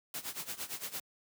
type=noise with tremolo; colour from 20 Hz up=white; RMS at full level=-38 dBFS; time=0.14-1 s; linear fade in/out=2 ms; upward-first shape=sine; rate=8.8 Hz; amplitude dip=85%; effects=high-pass 100 Hz 12 dB/octave